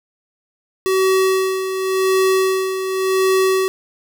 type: tone with tremolo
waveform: square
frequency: 379.2 Hz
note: F#4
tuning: 43 cents sharp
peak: -13 dBFS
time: 0.86-3.68 s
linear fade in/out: 0 ms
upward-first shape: sine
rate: 0.9 Hz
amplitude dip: 60%
effects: none

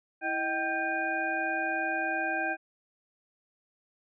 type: tone cluster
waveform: sine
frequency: 327.6 / 627 / 770 / 1581 / 2450 Hz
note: E4 / D#5 / G5 / G6 / D#7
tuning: -11 / +13 / -31 / +14 / -27 cents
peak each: -37 / -37 / -33 / -31 / -37 dBFS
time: 0.21-2.57 s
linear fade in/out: 50 ms
effects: none

